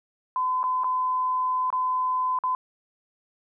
sine tone with dropouts, 1017 Hz, C6, 50 cents flat, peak -22 dBFS, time 0.36-2.55 s, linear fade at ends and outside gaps 1 ms, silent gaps 0.631-0.639 / 0.836-0.843 / 1.703-1.727 / 2.388-2.437 s, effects none

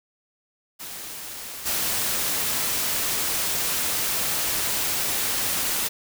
white noise with level steps, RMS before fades -36 / -25 dBFS, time 0.79-5.89 s, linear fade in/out 20 ms, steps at 1.65 s, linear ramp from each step 20 ms, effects none

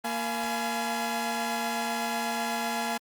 sawtooth tone cluster, 232 / 688 / 842 / 1001 Hz, A#3 / F5 / G#5 / B5, -8 / -26 / +24 / +23 cents, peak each -30 / -30 / -28 / -35 dBFS, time 0.04-2.98 s, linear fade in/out 10 ms, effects Opus 32 kbps

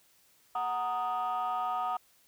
sine chord, D# minor, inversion first, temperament equal, 740 / 932.3 / 1244.5 Hz, F#5 / A#5 / D#6, 0 / 0 / 0 cents, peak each -31 / -35 / -32 dBFS, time 0.55-1.97 s, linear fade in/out 5 ms, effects tanh soft clip ceiling -25 dBFS + white hiss -65 dBFS RMS until 2.27 s

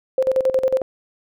sine tone with tremolo, 523.3 Hz, C5, in tune, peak -13 dBFS, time 0.18-0.82 s, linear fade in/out 2 ms, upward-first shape square, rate 11 Hz, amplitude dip 75%, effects none

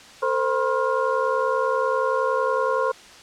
sine tone cluster, 450.4 / 521 / 974 / 1065 / 1409 Hz, A4 / C5 / B5 / C6 / F6, +40 / -7 / -24 / +30 / +15 cents, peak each -26 / -23 / -30 / -25 / -30 dBFS, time 0.22-2.92 s, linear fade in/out 10 ms, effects white hiss -45 dBFS RMS until 3.22 s + low-pass 6000 Hz 12 dB/octave

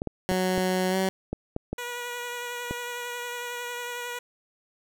clicks, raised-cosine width 2 ms, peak -16 dBFS, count 8, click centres 0.019 / 0.073 / 0.316 / 0.579 / 1.33 / 1.564 / 1.73 / 2.71 s
15% pulse tone with pitch glide, 185 to 189.76 Hz, F#3 to F#3, 0 to +44 cents, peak -17 dBFS, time 0.29-1.09 s, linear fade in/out 0 ms, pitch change +44 cents, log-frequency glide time 0.9-0.96 s
10% pulse tone with vibrato, 484.3 Hz, B4, 34 cents flat, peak -24 dBFS, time 1.78-4.19 s, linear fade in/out 5 ms, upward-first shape triangle, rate 11 Hz, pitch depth 19 cents each way
effects none

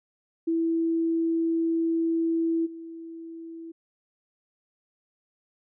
sine tone with level steps, 329.6 Hz, E4, in tune, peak -22 / -37 dBFS, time 0.47-3.72 s, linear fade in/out 10 ms, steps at 2.65 s, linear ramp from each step 20 ms, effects none

